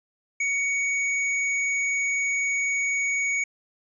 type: tone with hard clipping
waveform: sine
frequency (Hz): 2238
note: C#7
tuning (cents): +16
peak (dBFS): -24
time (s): 0.4-3.44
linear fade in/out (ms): 5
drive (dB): 15
effects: resampled to 22050 Hz